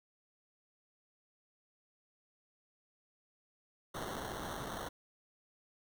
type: noise with sample-and-hold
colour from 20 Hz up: violet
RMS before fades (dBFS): -42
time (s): 3.94-4.89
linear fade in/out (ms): 10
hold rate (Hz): 2450
effects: none